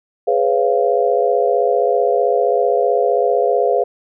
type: chord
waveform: sine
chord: C# dominant seventh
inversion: second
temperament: just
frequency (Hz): 415.8 / 498.9 / 554.4 / 693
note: G#4 / B4 / C#5 / E#5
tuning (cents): +2 / +17 / 0 / -14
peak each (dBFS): -18 / -17 / -20 / -18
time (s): 0.27-3.84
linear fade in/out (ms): 10
effects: none